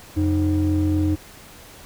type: ring-modulated tone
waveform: triangle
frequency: 110 Hz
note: A2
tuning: in tune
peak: -12 dBFS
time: 0.16-1.16 s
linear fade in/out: 20 ms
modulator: 198 Hz
effects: pink hiss -44 dBFS RMS until 1.85 s

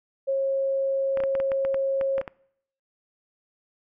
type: tone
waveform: sine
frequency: 542 Hz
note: C#5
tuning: 39 cents flat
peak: -21 dBFS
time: 0.27-2.22 s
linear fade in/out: 20 ms
type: clicks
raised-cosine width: 0.5 ms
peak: -19 dBFS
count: 12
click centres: 1.173 / 1.203 / 1.237 / 1.352 / 1.401 / 1.518 / 1.65 / 1.744 / 2.012 / 2.181 / 2.214 / 2.278 s
effects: noise-tail reverb RT60 0.7 s tail -24 dB re dry

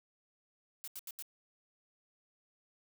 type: noise bursts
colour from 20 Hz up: blue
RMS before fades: -44 dBFS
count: 4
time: 0.84-1.224 s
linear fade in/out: 0 ms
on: 36 ms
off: 80 ms
effects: none

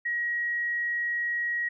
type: tone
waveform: sine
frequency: 1900 Hz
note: A#6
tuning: 33 cents sharp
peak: -26 dBFS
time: 0.05-1.69 s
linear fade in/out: 10 ms
effects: none

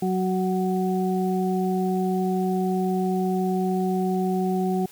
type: harmonic tone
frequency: 186 Hz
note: F#3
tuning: 9 cents sharp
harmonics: 1 / 2 / 4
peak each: -23 / -26 / -29 dBFS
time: 0.02-4.86 s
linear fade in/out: 5 ms
effects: white hiss -49 dBFS RMS until 4.91 s

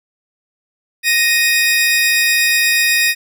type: tone pair together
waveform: sawtooth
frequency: 1864.7 / 2489 Hz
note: A#6 / D#7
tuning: 0 / 0 cents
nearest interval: perfect fourth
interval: 500 cents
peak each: -11 dBFS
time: 1.03-3.15 s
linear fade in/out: 50 ms
effects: none

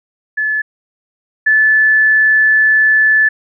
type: tone pair in turn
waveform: sine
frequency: 1726 / 1739 Hz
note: A6 / A6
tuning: -34 / -21 cents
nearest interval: unison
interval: 13 cents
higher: second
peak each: -13 / -7 dBFS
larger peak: second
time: 0.37-0.62 / 1.46-3.29 s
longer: second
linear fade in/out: 10 ms
effects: none

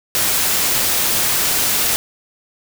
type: noise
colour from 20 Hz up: white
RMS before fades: -17 dBFS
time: 0.15-1.96 s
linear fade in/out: 0 ms
effects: none

